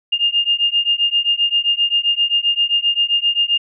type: beating tone pair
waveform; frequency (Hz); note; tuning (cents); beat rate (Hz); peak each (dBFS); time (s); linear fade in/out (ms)
sine; 2817 / 2824.6; F7 / F7; +14 / +19; 7.6; -17; 0.12-3.58; 10
effects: none